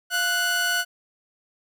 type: tone pair together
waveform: sawtooth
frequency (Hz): 698.5 / 1480.1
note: F5 / F#6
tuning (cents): 0 / 0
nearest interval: octave + minor second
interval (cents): 1300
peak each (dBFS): -27 / -18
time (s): 0.1-0.85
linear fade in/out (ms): 50
effects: none